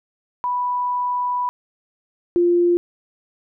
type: tone pair in turn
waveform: sine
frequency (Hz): 986 / 348.6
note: B5 / F4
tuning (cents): -3 / -3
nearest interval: octave + tritone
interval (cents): 1800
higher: first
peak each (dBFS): -19 / -13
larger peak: second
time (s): 0.44-1.49 / 2.36-2.77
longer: first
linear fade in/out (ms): 0
effects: none